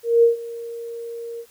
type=tone with ADSR envelope; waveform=sine; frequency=466.2 Hz; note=A#4; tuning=in tune; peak=-9 dBFS; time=0.03-1.46 s; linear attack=200 ms; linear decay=130 ms; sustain=-20 dB; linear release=63 ms; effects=white hiss -54 dBFS RMS until 1.5 s